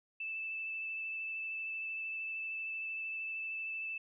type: tone with vibrato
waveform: sine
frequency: 2637 Hz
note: E7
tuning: in tune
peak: -37 dBFS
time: 0.2-3.98 s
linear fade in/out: 5 ms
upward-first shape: sine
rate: 13 Hz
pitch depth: 10 cents each way
effects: none